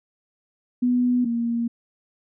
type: tone pair in turn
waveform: sine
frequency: 246.8 / 234.1 Hz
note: B3 / A#3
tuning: -1 / +8 cents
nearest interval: minor second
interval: 91 cents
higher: first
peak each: -17 / -21 dBFS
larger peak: first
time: 0.82-1.25 / 1.25-1.68 s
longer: neither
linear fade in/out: 10 ms
effects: none